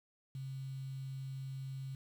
sine tone with quantisation, 133.9 Hz, C3, 40 cents sharp, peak -40 dBFS, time 0.35-1.95 s, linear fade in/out 2 ms, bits 10, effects none

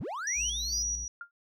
triangle linear sweep, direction up, 54.6 to 5274 Hz, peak -32 dBFS, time 0-0.83 s, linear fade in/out 10 ms
sine tone with tremolo, 5800 Hz, F#8, 35 cents flat, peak -29 dBFS, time 0.27-1.08 s, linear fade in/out 2 ms, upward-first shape square, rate 2.2 Hz, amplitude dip 50%
triangle tone, 61.74 Hz, B1, in tune, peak -36 dBFS, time 0.35-1.08 s, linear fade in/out 50 ms
sine tone with exponential decay, 1401 Hz, F6, 5 cents sharp, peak -34 dBFS, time 1.21-1.31 s, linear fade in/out 2 ms, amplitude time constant 20 ms
effects none

